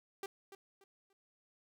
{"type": "tone with echo", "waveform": "sawtooth", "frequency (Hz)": 392, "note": "G4", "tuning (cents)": 0, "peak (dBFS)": -36, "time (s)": [0.23, 0.26], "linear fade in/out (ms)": 2, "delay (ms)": 290, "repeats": 3, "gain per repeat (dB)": -11, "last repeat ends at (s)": 1.13, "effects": []}